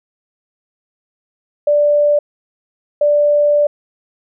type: tone bursts at uneven times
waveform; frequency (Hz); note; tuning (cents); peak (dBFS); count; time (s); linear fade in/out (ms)
sine; 587.3; D5; 0; -9; 2; 1.67-2.19 / 3.01-3.67; 5
effects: none